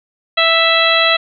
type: harmonic tone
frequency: 659.3 Hz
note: E5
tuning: in tune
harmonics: 1 / 2 / 3 / 4 / 5 / 6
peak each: -17 / -17 / -17 / -17 / -17 / -17 dBFS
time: 0.37-1.17 s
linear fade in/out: 10 ms
effects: none